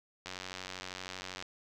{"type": "click train", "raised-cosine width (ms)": 0.2, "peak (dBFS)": -23, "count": 109, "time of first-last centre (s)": [0.26, 1.425], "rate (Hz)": 92.7, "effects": []}